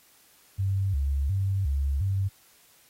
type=tone with vibrato; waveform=sine; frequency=82.2 Hz; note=E2; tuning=4 cents flat; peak=-23 dBFS; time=0.58-2.29 s; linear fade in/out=20 ms; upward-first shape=square; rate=1.4 Hz; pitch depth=290 cents each way; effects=white hiss -59 dBFS RMS until 2.89 s + AAC 48 kbps